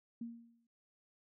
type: tone with exponential decay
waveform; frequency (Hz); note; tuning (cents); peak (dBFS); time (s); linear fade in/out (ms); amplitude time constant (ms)
sine; 233.1; A#3; 0; -38; 0.21-0.67; 5; 100
effects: none